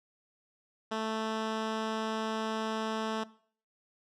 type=tone; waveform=10% pulse; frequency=220.2 Hz; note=A3; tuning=2 cents sharp; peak=-23 dBFS; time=0.91-3.24 s; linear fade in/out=10 ms; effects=noise-tail reverb RT60 0.5 s tail -19 dB re dry + low-pass 5000 Hz 12 dB/octave